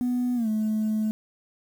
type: tone with pitch glide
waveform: sine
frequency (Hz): 246.9 to 216.2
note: B3 to A3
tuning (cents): 0 to -30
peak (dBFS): -21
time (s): 0.01-1.11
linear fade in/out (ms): 0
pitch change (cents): -230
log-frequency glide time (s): 0.35-0.48
effects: tanh soft clip ceiling -19 dBFS + 8-bit